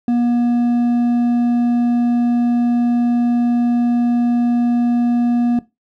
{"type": "tone with hard clipping", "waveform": "triangle", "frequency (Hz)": 239.8, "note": "A#3", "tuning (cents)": 49, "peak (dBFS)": -14, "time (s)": [0.08, 5.59], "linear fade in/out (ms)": 2, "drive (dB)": 7, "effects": ["noise-tail reverb RT60 0.2 s tail -17 dB re dry"]}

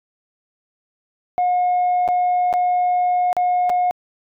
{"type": "tone with dropouts", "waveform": "sine", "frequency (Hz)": 720, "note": "F#5", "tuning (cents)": -47, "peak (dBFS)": -13, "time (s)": [1.38, 3.91], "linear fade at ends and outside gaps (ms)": 0, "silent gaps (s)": [[2.078, 2.087], [2.528, 2.538], [3.329, 3.367], [3.695, 3.7]], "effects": ["tanh soft clip ceiling -13 dBFS"]}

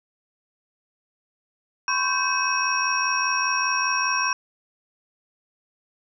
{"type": "tone cluster", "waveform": "sine", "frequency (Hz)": [1020, 1105, 1557, 2560, 5590], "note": ["C6", "C#6", "G6", "D#7", "F8"], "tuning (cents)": [-44, -6, -12, 49, 1], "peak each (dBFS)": -27, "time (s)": [1.88, 4.33], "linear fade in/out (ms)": 2, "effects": []}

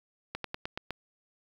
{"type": "slowing click train", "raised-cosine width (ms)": 0.3, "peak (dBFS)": -18, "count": 6, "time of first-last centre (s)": [0.35, 0.907], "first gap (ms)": 93, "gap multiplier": 1.09, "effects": ["8-bit"]}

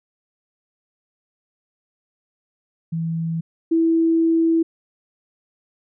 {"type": "tone pair in turn", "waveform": "sine", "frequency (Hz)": [164.2, 328.4], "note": ["E3", "E4"], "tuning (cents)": [-6, -6], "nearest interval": "octave", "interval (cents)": 1200, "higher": "second", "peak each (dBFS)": [-21, -14], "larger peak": "second", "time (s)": [[2.92, 3.41], [3.71, 4.63]], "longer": "second", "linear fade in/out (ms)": 10, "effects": []}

